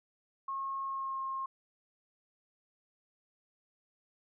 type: tone with pitch glide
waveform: sine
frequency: 1084 to 1070.3 Hz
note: C#6 to C6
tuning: -39 to +39 cents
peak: -34 dBFS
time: 0.48-1.46 s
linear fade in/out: 5 ms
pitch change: -22 cents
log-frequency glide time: 0.85-1.21 s
effects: none